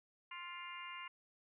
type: harmonic tone with a mistuned harmonic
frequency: 350 Hz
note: F4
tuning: 4 cents sharp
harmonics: 3 / 4 / 5 / 6 / 7 / 8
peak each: -49 / -57 / -58 / -51 / -57 / -52 dBFS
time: 0.31-1.08 s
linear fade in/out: 5 ms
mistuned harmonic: 7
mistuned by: -32 cents
effects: none